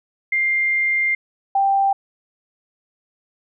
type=tone pair in turn; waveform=sine; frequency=2100 / 786.6 Hz; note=C7 / G5; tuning=+6 / +6 cents; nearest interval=octave + perfect fourth; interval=1700 cents; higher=first; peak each=-16 / -14 dBFS; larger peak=second; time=0.32-1.15 / 1.55-1.93 s; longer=first; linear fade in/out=5 ms; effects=none